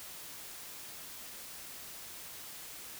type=silence; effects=white hiss -47 dBFS RMS until 2.99 s